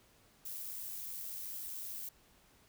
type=noise with amplitude modulation; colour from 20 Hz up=violet; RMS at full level=-42 dBFS; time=0.45-2.09 s; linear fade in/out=5 ms; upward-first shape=sine; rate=93.6 Hz; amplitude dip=30%; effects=pink hiss -66 dBFS RMS until 2.68 s